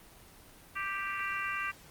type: harmonic tone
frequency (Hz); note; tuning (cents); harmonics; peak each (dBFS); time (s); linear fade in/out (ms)
392.6; G4; +3; 3 / 4 / 5 / 6 / 7; -37 / -38 / -39 / -40 / -40; 0.75-1.72; 20
effects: pink hiss -55 dBFS RMS until 1.9 s + Opus 24 kbps